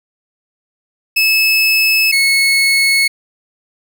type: tone pair in turn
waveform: 30% pulse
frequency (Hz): 2600 / 2192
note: E7 / C#7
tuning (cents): -24 / -20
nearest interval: minor third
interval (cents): 296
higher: first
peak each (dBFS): -7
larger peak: neither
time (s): 1.16-2.12 / 2.12-3.08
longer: neither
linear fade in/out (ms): 10
effects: none